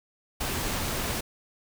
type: noise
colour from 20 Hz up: pink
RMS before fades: -30 dBFS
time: 0.4-1.21 s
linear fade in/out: 10 ms
effects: none